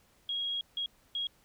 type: tone bursts at uneven times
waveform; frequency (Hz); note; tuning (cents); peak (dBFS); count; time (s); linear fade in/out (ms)
sine; 3292; G#7; -16; -31; 3; 0.29-0.61 / 0.77-0.86 / 1.15-1.27; 2
effects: pink hiss -66 dBFS RMS until 1.44 s